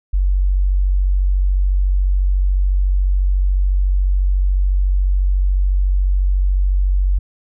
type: tone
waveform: sine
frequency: 47 Hz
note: F#1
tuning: 28 cents sharp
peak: -12 dBFS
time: 0.13-7.19 s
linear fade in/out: 10 ms
effects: none